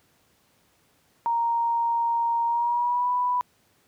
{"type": "tone with pitch glide", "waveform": "sine", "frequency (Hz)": [932.3, 987.7], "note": ["A#5", "B5"], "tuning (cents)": [0, 0], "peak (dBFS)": -21, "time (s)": [1.26, 3.41], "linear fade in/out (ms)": 0, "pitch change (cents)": 100, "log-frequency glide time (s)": [2.46, 3.1], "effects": ["pink hiss -64 dBFS RMS until 3.87 s", "high-pass 80 Hz 12 dB/octave"]}